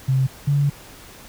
sine tone pair in turn, 132.2 / 142.75 Hz, C3 / D3, +18 / -49 cents, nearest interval minor second, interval 133 cents, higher second, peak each -15 dBFS, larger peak neither, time 0.08-0.27 / 0.47-0.7 s, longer second, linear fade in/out 10 ms, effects pink hiss -43 dBFS RMS until 1.28 s

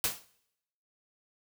white noise with exponential decay, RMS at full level -25 dBFS, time 0.04-0.25 s, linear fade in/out 1 ms, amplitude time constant 45 ms, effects noise-tail reverb RT60 0.8 s tail -21 dB re dry

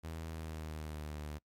sawtooth tone with pitch glide, 81 to 75.14 Hz, E2 to D2, -30 to +40 cents, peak -37 dBFS, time 0.03-1.39 s, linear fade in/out 20 ms, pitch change -130 cents, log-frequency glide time 0.27-1.13 s, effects noise-tail reverb RT60 0.1 s tail -24 dB re dry + MP3 64 kbps

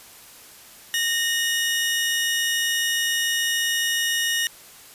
sawtooth tone pair together, 1847 / 2907 Hz, A#6 / F#7, -16 / -31 cents, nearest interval minor sixth, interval 785 cents, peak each -20 / -21 dBFS, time 0.94-4.47 s, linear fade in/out 0 ms, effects white hiss -46 dBFS RMS until 4.94 s + resampled to 32000 Hz

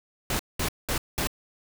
pink noise bursts, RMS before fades -27 dBFS, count 4, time 0.3-1.272 s, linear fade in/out 2 ms, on 93 ms, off 200 ms, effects none

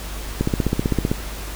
click train, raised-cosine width 3 ms, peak -5 dBFS, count 12, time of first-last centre 0.41-1.115 s, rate 15.6 Hz, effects added 50 Hz sine -30 dBFS peak until 1.55 s + pink hiss -34 dBFS RMS until 1.55 s

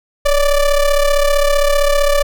square ring-modulated tone, 293.7 Hz, D4, in tune, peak -8 dBFS, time 0.25-2.23 s, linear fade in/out 10 ms, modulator 276 Hz, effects none

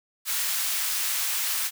white high-pass noise, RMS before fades -27 dBFS, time 0.25-1.71 s, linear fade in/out 50 ms, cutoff 1200 Hz, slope 12 dB/octave, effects none

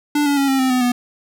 square tone with pitch steps, 293.7 / 285 / 276.6 / 268.4 / 260.5 / 252.7 / 245.3 Hz, D4 / C#4 / C#4 / C4 / C4 / B3 / B3, 0 / +48 / -4 / +44 / -7 / +40 / -12 cents, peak -15 dBFS, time 0.15-0.92 s, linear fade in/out 5 ms, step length 110 ms, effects none

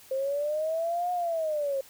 sine linear two-way sweep, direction up then down, 524 to 722 to 532 Hz, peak -26 dBFS, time 0.11-1.81 s, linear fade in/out 5 ms, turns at 1.12 s, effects white hiss -53 dBFS RMS until 1.89 s

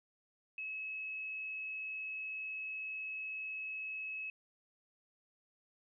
sine tone, 2578 Hz, E7, 39 cents flat, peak -39 dBFS, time 0.58-4.3 s, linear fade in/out 2 ms, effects none

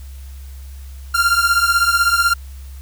45% pulse beating tone pair, 1381 / 1397 Hz, F6 / F6, -20 / 0 cents, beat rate 16 Hz, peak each -16 dBFS, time 1.14-2.34 s, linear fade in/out 10 ms, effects added 67 Hz sine -31 dBFS peak until 2.81 s + white hiss -48 dBFS RMS until 2.81 s

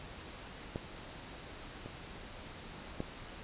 clicks, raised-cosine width 2 ms, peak -23 / -29 / -22 dBFS, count 3, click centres 0.759 / 1.86 / 3.004 s, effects pink hiss -48 dBFS RMS until 3.43 s + resampled to 8000 Hz

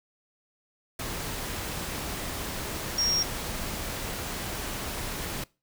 sine tone in noise, 5588 Hz, F8, in tune, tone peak -23 dBFS, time 2.98-3.23 s, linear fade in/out 5 ms, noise pink, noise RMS -34 dBFS, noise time 0.99-5.44 s, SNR +8 dB, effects noise-tail reverb RT60 0.3 s tail -23 dB re dry

